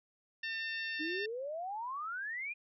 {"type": "harmonic tone", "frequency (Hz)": 901, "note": "A5", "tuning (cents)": 41, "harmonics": [2, 3, 4, 5, 6], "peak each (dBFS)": [-38, -42, -46, -50, -51], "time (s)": [0.43, 1.26], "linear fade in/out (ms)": 5}
{"type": "exponential sweep", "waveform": "sine", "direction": "up", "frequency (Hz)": [296.5, 2489], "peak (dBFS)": -37, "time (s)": [0.99, 2.54], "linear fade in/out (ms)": 20}
{"effects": []}